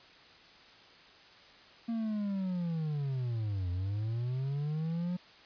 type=linear two-way sweep; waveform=triangle; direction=down then up; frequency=233.1 to 87.1 to 181.4 Hz; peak=-29 dBFS; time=1.88-5.17 s; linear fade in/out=10 ms; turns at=3.7 s; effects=white hiss -56 dBFS RMS until 5.45 s + resampled to 11025 Hz